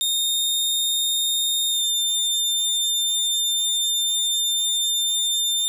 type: tone with pitch glide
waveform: sawtooth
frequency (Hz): 3669 to 3602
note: A#7 to A7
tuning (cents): -28 to +40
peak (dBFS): -17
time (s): 0.01-5.68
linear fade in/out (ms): 0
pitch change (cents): -32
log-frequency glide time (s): 1.69-1.83
effects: none